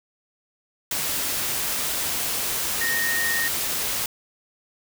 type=tone in noise; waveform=sine; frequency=1852 Hz; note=A#6; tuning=12 cents flat; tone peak=-23 dBFS; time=2.81-3.48 s; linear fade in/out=2 ms; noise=white; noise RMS=-26 dBFS; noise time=0.91-4.06 s; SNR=0 dB; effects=none